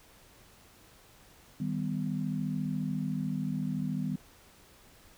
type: chord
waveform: sine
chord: Eb augmented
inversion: none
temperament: equal with one note detuned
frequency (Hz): 155.56 / 196 / 250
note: Eb3 / G3 / B3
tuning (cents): 0 / 0 / +21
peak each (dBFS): -34 / -34 / -35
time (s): 1.6-4.16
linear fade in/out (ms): 5
effects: pink hiss -58 dBFS RMS until 5.17 s